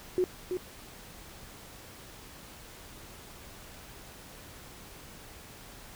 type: tone with echo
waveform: sine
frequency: 365.4 Hz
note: F#4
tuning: 22 cents flat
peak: -23 dBFS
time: 0.18-0.24 s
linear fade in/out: 0 ms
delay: 330 ms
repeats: 1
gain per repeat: -6 dB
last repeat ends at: 0.57 s
effects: pink hiss -49 dBFS RMS until 5.95 s

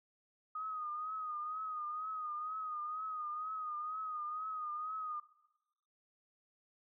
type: tone with vibrato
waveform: sine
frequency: 1244.5 Hz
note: D#6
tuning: in tune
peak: -38 dBFS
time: 0.55-5.2 s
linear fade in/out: 5 ms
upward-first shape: triangle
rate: 2.1 Hz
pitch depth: 69 cents each way
effects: noise-tail reverb RT60 1.0 s tail -20 dB re dry

